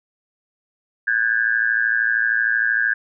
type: tone with amplitude modulation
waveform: sine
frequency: 1617 Hz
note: G#6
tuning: 47 cents flat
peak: -12 dBFS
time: 1.07-2.94 s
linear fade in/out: 10 ms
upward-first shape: sine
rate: 113 Hz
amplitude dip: 95%
effects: none